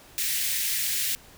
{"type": "high-pass noise", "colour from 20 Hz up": "white", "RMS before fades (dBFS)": -27, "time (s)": [0.18, 1.15], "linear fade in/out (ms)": 0, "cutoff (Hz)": 1700, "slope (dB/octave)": 48, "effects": ["pink hiss -51 dBFS RMS until 1.37 s"]}